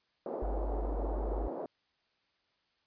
pink band-pass noise, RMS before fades -39 dBFS, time 0.26-1.66 s, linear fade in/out 2 ms, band 290 to 770 Hz, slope 24 dB/octave
sine tone, 50.3 Hz, G1, 45 cents sharp, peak -32 dBFS, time 0.42-1.48 s, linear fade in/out 5 ms
effects white hiss -75 dBFS RMS until 2.86 s + resampled to 11025 Hz

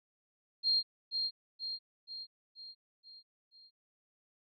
sine tone with echo, 4214 Hz, C8, 12 cents sharp, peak -26 dBFS, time 0.63-0.83 s, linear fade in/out 50 ms, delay 480 ms, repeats 6, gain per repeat -5 dB, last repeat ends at 3.71 s, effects none

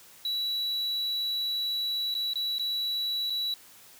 triangle tone with dropouts, 3924 Hz, B7, 12 cents flat, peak -26 dBFS, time 0.25-3.54 s, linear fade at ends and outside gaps 2 ms, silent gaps 2.142-2.15 / 2.335-2.356 / 2.584-2.595 / 3.299-3.303 s, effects white hiss -53 dBFS RMS until 3.99 s + high-pass 60 Hz 12 dB/octave

